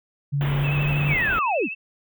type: tone with pitch glide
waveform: sine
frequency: 141.9 to 145.13 Hz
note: C#3 to D3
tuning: +41 to -20 cents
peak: -20 dBFS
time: 0.32-1.15 s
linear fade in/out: 20 ms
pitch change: +39 cents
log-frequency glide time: 0.59-0.85 s
type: band-stop noise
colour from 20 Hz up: pink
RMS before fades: -30 dBFS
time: 0.41-1.39 s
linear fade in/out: 0 ms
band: 3500 to 16000 Hz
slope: 96 dB/octave
type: tone with vibrato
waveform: sine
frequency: 2604 Hz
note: E7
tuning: 22 cents flat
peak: -28 dBFS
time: 0.63-1.75 s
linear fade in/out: 20 ms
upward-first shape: sine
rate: 12 Hz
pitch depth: 49 cents each way
type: linear sweep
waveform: sine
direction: down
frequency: 2431 to 149.6 Hz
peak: -20 dBFS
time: 1.07-1.69 s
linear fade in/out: 50 ms
effects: none